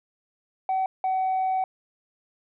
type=tone pair in turn; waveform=sine; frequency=759 / 754.6 Hz; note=F#5 / F#5; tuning=+44 / +34 cents; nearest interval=unison; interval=10 cents; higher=first; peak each=-20 dBFS; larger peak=neither; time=0.69-0.86 / 1.04-1.64 s; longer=second; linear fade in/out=2 ms; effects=tanh soft clip ceiling -20 dBFS